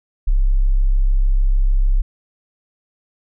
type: tone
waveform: sine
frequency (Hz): 33.32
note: C1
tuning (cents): +32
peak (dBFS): -11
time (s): 0.27-2.02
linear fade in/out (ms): 10
effects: none